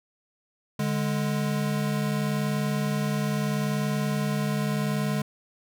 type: tone pair together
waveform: square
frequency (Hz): 146.83 / 207.6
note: D3 / G#3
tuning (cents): 0 / 0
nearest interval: tritone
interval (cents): 600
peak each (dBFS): -28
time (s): 0.79-5.22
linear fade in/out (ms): 5
effects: none